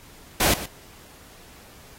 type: noise with echo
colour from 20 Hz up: pink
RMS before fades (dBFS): -20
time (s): 0.4-0.54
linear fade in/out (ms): 5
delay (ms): 120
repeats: 1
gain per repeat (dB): -14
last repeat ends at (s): 0.66
effects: pink hiss -49 dBFS RMS until 1.98 s + AAC 48 kbps